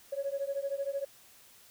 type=beating tone pair; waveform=sine; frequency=549 / 562 Hz; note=C#5 / C#5; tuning=-17 / +24 cents; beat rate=13 Hz; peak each=-34 / -34 dBFS; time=0.12-1.05 s; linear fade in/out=10 ms; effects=tanh soft clip ceiling -25 dBFS + white hiss -58 dBFS RMS until 1.7 s